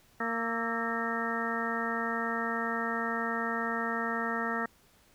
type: harmonic tone with a mistuned harmonic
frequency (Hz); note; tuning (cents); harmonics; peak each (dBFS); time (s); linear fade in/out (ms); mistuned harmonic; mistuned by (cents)
230.5; A#3; -19; 1 / 2 / 3 / 4 / 5 / 6 / 7 / 8; -36 / -38 / -39 / -40 / -41 / -36 / -41 / -35; 0.2-4.66; 5; 6; -72
effects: pink hiss -63 dBFS RMS until 5.14 s